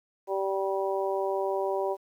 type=harmonic tone; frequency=194 Hz; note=G3; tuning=18 cents flat; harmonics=2 / 3 / 4 / 5; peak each=-29 / -31 / -34 / -35 dBFS; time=0.27-1.97 s; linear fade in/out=50 ms; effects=10-bit